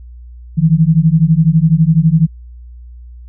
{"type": "beating tone pair", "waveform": "sine", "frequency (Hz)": [154.9, 166.9], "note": ["D#3", "E3"], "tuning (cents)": [-7, 22], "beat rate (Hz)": 12, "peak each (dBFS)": -10, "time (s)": [0.57, 2.27], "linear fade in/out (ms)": 20, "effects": ["added 60 Hz sine -31 dBFS peak until 3.28 s"]}